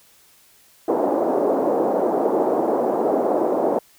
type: band-pass noise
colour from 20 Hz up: pink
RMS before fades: -20 dBFS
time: 0.88-3.79 s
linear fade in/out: 5 ms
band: 310 to 760 Hz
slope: 24 dB/octave
effects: white hiss -54 dBFS RMS until 3.98 s